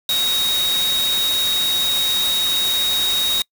sine tone in noise, 3773 Hz, A#7, 20 cents sharp, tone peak -17 dBFS, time 0.09-3.42 s, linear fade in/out 2 ms, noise white, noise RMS -25 dBFS, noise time 0.09-3.42 s, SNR +5 dB, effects noise-tail reverb RT60 0.1 s tail -26 dB re dry

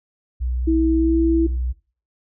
sine tone, 61.74 Hz, B1, in tune, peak -20 dBFS, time 0.4-1.73 s, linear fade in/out 20 ms
sine tone with pitch glide, 323.5 to 328.4 Hz, E4 to E4, -32 to -6 cents, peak -15 dBFS, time 0.67-1.47 s, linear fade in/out 10 ms, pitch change +26 cents, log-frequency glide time 0.94-1.19 s
effects noise-tail reverb RT60 0.4 s tail -20 dB re dry

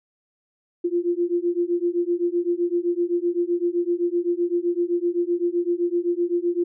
sine beating tone pair, 344.2 / 352 Hz, F4 / F4, -25 / +14 cents, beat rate 7.8 Hz, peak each -23 dBFS, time 0.84-6.64 s, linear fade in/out 10 ms, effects none

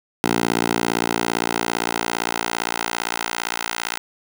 10% pulse tone with high-pass filter sweep, 57.6 Hz, A#1, 20 cents flat, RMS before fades -23 dBFS, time 0.24-3.98 s, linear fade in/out 0 ms, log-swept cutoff 260 to 1200 Hz, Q 0.71, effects none

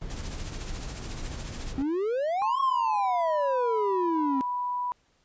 brown noise, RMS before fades -36 dBFS, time 0.01-1.83 s, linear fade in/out 10 ms
white noise with tremolo, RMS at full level -39 dBFS, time 0.1-1.73 s, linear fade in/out 0 ms, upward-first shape triangle, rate 14 Hz, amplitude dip 65%
triangle exponential two-way sweep, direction up then down, 261.6 to 1108.7 to 261.6 Hz, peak -23 dBFS, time 1.78-4.41 s, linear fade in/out 0 ms, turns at 2.6 s
sine tone with pitch glide, 1062 to 985.2 Hz, C6 to B5, +25 to -5 cents, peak -27 dBFS, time 2.42-4.92 s, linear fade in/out 0 ms, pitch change -130 cents, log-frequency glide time 2.62-3.14 s
effects pink hiss -67 dBFS RMS until 5.24 s + resampled to 16000 Hz

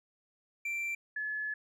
triangle / sine tone pair in turn, 2351 / 1713.2 Hz, D7 / A6, +1 / -47 cents, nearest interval perfect fourth, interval 548 cents, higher first, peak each -31 / -33 dBFS, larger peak first, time 0.65-0.95 / 1.16-1.54 s, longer second, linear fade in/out 5 ms, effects none

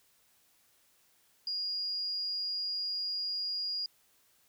sine tone, 4854 Hz, D#8, 44 cents flat, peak -32 dBFS, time 1.47-3.86 s, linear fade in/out 2 ms, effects white hiss -68 dBFS RMS until 4.48 s

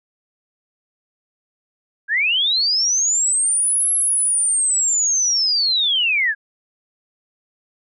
sine linear two-way sweep, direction up then down, 1568 to 11175 to 1600 Hz, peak -15 dBFS, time 2.08-6.35 s, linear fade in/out 50 ms, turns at 3.92 s, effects none

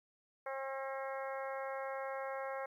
harmonic tone, 269 Hz, C4, 48 cents sharp, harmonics 2 / 3 / 4 / 5 / 6 / 7 / 8, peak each -41 / -45 / -47 / -49 / -51 / -52 / -53 dBFS, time 0.46-2.66 s, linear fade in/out 5 ms, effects 12-bit

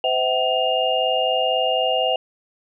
sine tone cluster, 513 / 651 / 755 / 2824 Hz, C5 / E5 / F#5 / F7, -34 / -22 / +35 / +19 cents, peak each -23 dBFS, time 0.04-2.16 s, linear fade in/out 2 ms, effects none

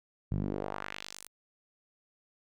sawtooth tone with band-pass filter sweep, 49.68 Hz, G1, 24 cents sharp, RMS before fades -37 dBFS, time 0.31-1.28 s, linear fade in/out 10 ms, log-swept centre 120 to 12000 Hz, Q 1.5, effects none

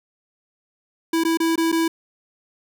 square tone with dropouts, 328.5 Hz, E4, 6 cents flat, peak -18 dBFS, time 1.13-1.88 s, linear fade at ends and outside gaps 5 ms, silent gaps 1.237-1.249 / 1.373-1.401 / 1.558-1.577 / 1.718-1.725 s, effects none

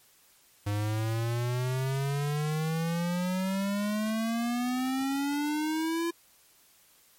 square exponential sweep, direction up, 101.7 to 341.3 Hz, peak -28 dBFS, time 0.66-6.11 s, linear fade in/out 10 ms, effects white hiss -61 dBFS RMS until 7.18 s + MP3 64 kbps

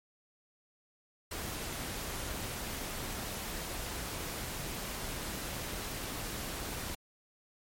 pink noise, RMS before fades -39 dBFS, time 1.31-6.95 s, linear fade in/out 5 ms, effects MP3 64 kbps

